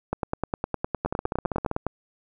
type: two click trains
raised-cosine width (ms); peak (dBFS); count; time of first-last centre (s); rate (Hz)
1; -13 / -11; 11 / 18; 1.06-1.714 / 0.13-1.866; 15.3 / 9.79
effects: none